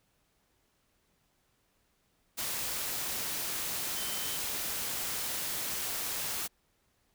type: tone in noise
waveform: sine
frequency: 3078 Hz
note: G7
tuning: 32 cents flat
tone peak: -43 dBFS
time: 3.95-4.38 s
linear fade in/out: 20 ms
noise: white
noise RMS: -35 dBFS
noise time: 2.37-6.48 s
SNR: -11 dB
effects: pink hiss -73 dBFS RMS until 7.14 s